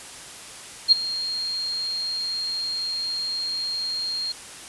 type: tone with ADSR envelope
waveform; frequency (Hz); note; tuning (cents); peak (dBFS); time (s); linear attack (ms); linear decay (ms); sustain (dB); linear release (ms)
sine; 4228; C8; +17; -8; 0.88-4.32; 40; 12; -17; 3
effects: white hiss -40 dBFS RMS until 4.68 s + resampled to 24000 Hz